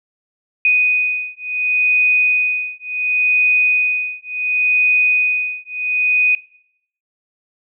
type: beating tone pair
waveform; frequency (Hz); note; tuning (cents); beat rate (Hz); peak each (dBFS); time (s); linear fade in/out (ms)
sine; 2489 / 2489.7; D#7 / D#7; 0 / 0; 0.7; -16; 0.65-6.35; 2
effects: noise-tail reverb RT60 0.7 s tail -20 dB re dry